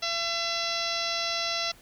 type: harmonic tone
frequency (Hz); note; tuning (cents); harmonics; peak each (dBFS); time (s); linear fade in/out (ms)
675; E5; +41; 1 / 2 / 3 / 4 / 5 / 6 / 7 / 8 / 9; -35 / -36 / -37 / -36 / -36 / -34 / -37 / -35 / -40; 0.02-1.72; 10
effects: pink hiss -55 dBFS RMS until 1.81 s